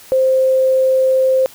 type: tone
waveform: sine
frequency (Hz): 523.3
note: C5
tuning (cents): 0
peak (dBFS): -10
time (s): 0.12-1.46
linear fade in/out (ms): 0
effects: white hiss -41 dBFS RMS until 1.54 s